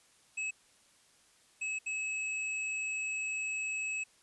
square tone bursts at uneven times, 2581 Hz, E7, 37 cents flat, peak -34 dBFS, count 3, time 0.37-0.51 / 1.61-1.79 / 1.86-4.04 s, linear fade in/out 10 ms, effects white hiss -65 dBFS RMS until 4.22 s + resampled to 24000 Hz

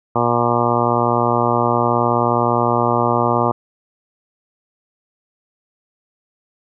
harmonic tone, 119.3 Hz, A#2, 41 cents sharp, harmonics 1 / 2 / 3 / 4 / 5 / 6 / 7 / 8 / 9 / 10, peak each -23 / -23 / -23 / -23 / -23 / -23 / -23 / -23 / -23 / -23 dBFS, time 0.15-3.52 s, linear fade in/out 10 ms, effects none

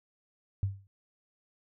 sine tone with exponential decay, 98 Hz, G2, in tune, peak -23 dBFS, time 0.63-0.87 s, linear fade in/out 0 ms, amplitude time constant 51 ms, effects none

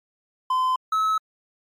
triangle tone pair in turn, 1026 / 1292.7 Hz, C6 / E6, -34 / -34 cents, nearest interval major third, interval 400 cents, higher second, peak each -17 dBFS, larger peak neither, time 0.5-0.76 / 0.92-1.18 s, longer neither, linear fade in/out 5 ms, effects MP3 96 kbps

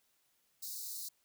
white high-pass noise, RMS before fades -43 dBFS, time 0.62-1.09 s, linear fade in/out 10 ms, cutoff 3900 Hz, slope 96 dB/octave, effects white hiss -75 dBFS RMS until 1.24 s

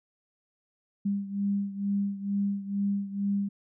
sine beating tone pair, 199.5 / 201.7 Hz, G3 / G3, +31 / +50 cents, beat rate 2.2 Hz, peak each -28 / -32 dBFS, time 1.05-3.49 s, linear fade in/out 10 ms, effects none

